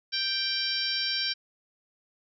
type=harmonic tone; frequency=784 Hz; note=G5; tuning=in tune; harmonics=2 / 3 / 4 / 5 / 6 / 7; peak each=-36 / -37 / -34 / -34 / -32 / -32 dBFS; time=0.12-1.34 s; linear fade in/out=20 ms; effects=none